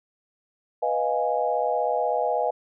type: chord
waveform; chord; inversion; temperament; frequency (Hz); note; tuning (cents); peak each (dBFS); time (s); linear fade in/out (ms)
sine; F half-diminished seventh; second; equal; 493.9 / 622.3 / 698.5 / 830.6; Cb5 / Eb5 / F5 / Ab5; 0 / 0 / 0 / 0; -27; 0.82-2.51; 10
effects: none